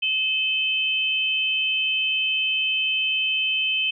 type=tone pair together; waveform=sine; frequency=2585 / 3074 Hz; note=E7 / G7; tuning=-34 / -35 cents; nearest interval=minor third; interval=299 cents; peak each=-23 dBFS; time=0.02-3.91 s; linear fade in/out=10 ms; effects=none